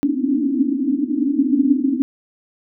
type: band-pass noise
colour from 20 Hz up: pink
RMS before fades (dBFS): -18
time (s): 0.03-2.02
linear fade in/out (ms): 0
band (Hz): 250 to 300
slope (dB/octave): 96
effects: none